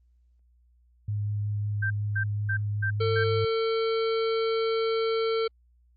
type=tone with vibrato; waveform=sine; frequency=103.83 Hz; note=G#2; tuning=in tune; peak=-26 dBFS; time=1.08-3.45 s; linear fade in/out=5 ms; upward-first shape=sine; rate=5.4 Hz; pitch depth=9 cents each way
type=tone bursts; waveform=sine; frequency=1568 Hz; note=G6; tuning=in tune; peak=-26 dBFS; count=5; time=1.82-3.24 s; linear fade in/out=10 ms; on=84 ms; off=250 ms
type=harmonic tone; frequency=450 Hz; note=A4; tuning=39 cents sharp; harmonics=1 / 3 / 5 / 7 / 9 / 10; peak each=-24 / -34 / -38 / -41 / -43 / -44 dBFS; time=3-5.48 s; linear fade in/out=10 ms
effects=added 60 Hz sine -59 dBFS peak until 5.96 s + Opus 32 kbps